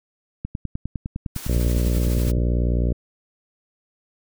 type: click train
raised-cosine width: 5 ms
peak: -15 dBFS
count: 20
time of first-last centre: 0.45-2.379 s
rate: 9.85 Hz
type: noise with tremolo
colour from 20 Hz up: white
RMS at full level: -35 dBFS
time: 1.35-2.32 s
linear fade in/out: 10 ms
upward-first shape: sine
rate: 12 Hz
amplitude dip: 35%
type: harmonic tone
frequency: 59.7 Hz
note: A#1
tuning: 42 cents sharp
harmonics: 1 / 2 / 3 / 4 / 5 / 6 / 7 / 8 / 9 / 10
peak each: -19 / -25 / -29 / -31 / -33 / -35 / -36 / -37 / -38 / -39 dBFS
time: 1.48-2.93 s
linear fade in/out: 10 ms
effects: none